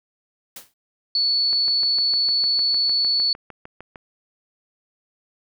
white noise with exponential decay, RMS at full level -33 dBFS, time 0.56-0.74 s, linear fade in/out 5 ms, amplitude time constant 37 ms
sine tone, 4435 Hz, C#8, in tune, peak -17 dBFS, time 1.15-3.33 s, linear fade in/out 2 ms
click train, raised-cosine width 0.5 ms, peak -23 dBFS, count 17, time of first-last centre 1.53-3.958 s, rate 6.59 Hz
effects none

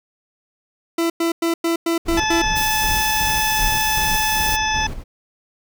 40% pulse tone bursts, 334.2 Hz, E4, 24 cents sharp, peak -16 dBFS, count 7, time 0.98-2.42 s, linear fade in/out 5 ms, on 120 ms, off 100 ms
brown noise with tremolo, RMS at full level -26 dBFS, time 2.05-5.04 s, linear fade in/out 20 ms, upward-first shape square, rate 2.6 Hz, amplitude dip 55%
harmonic tone, 867 Hz, A5, 26 cents flat, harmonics 1 / 2 / 3 / 4 / 6 / 7, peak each -21 / -24 / -26 / -27 / -29 / -29 dBFS, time 2.17-4.87 s, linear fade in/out 5 ms
blue noise, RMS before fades -25 dBFS, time 2.55-4.57 s, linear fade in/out 20 ms
effects none

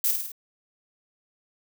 violet noise with echo, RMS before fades -23 dBFS, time 0.04-0.11 s, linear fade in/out 2 ms, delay 52 ms, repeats 4, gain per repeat -4 dB, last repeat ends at 0.318 s, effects none

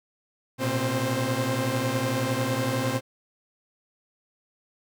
sawtooth tone cluster, 115.3 / 126.2 / 266.5 / 524 Hz, A#2 / B2 / C4 / C5, -19 / +38 / +32 / +2 cents, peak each -26 dBFS, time 0.58-3.01 s, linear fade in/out 50 ms, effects none

